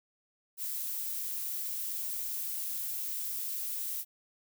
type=noise; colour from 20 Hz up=violet; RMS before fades=-36 dBFS; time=0.57-4.05 s; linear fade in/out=50 ms; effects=none